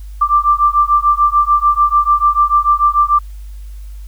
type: beating tone pair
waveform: sine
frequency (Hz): 1176 / 1182.8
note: D6 / D6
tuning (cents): +2 / +12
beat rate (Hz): 6.8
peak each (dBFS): -12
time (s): 0.21-3.19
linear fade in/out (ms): 10
effects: added 50 Hz sine -27 dBFS peak until 4.07 s + white hiss -51 dBFS RMS until 4.07 s